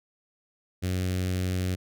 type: tone with notch filter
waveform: sawtooth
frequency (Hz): 92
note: F#2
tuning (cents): -9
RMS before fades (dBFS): -28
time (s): 0.82-1.76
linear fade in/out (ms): 20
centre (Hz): 950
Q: 0.74
effects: none